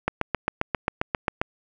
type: click train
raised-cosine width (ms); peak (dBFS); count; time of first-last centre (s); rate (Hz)
0.5; -7; 11; 0.08-1.415; 7.49
effects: none